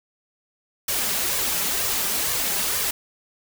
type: noise with flanger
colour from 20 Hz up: white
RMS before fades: -24 dBFS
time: 0.88-2.91 s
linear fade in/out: 5 ms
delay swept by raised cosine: 1.7 to 5.1 ms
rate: 2.1 Hz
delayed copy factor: +0.6
effects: none